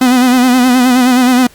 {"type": "tone with vibrato", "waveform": "45% pulse", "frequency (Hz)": 251.4, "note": "B3", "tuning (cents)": 31, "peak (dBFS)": -6, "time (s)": [0.01, 1.47], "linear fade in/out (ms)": 5, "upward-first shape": "sine", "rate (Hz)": 9.5, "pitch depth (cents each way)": 57, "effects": ["pink hiss -42 dBFS RMS until 1.54 s", "Opus 48 kbps"]}